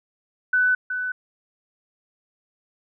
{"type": "tone with echo", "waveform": "sine", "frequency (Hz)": 1499, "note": "F#6", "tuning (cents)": 22, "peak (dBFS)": -16, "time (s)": [0.53, 0.75], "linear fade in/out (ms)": 5, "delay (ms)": 370, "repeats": 1, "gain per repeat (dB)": -8, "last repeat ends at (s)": 1.12, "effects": []}